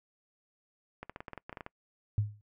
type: clicks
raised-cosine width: 0.5 ms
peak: -26 dBFS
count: 12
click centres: 1.03 / 1.096 / 1.161 / 1.205 / 1.282 / 1.333 / 1.377 / 1.495 / 1.528 / 1.572 / 1.608 / 1.664 s
type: tone with exponential decay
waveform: sine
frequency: 104.5 Hz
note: G#2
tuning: 11 cents sharp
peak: -22 dBFS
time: 2.18-2.41 s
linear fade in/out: 0 ms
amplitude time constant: 49 ms
effects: noise-tail reverb RT60 0.1 s tail -25 dB re dry